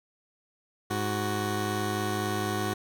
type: tone pair together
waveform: 15% pulse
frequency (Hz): 103.83 / 370.4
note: G#2 / F#4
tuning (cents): 0 / +2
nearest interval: octave + minor seventh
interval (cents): 2202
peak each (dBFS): -24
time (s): 0.9-2.74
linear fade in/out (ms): 10
effects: none